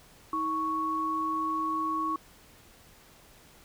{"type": "tone pair together", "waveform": "sine", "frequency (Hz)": [318, 1110], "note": ["D#4", "C#6"], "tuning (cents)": [38, 2], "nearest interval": "octave + minor seventh", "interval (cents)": 2164, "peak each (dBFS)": [-34, -28], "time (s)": [0.33, 2.16], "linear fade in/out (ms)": 2, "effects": ["pink hiss -56 dBFS RMS until 3.64 s"]}